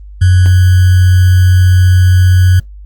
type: tone with sample-and-hold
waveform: sine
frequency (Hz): 91.5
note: F#2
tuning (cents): -19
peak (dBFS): -3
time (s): 0.21-2.6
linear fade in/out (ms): 10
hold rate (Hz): 1575
effects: added 50 Hz sine -28 dBFS peak until 2.85 s + Opus 32 kbps